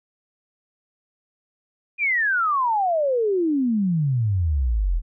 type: exponential sweep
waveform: sine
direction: down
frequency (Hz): 2472 to 38.37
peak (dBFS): -18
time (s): 1.98-5.02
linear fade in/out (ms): 50
effects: none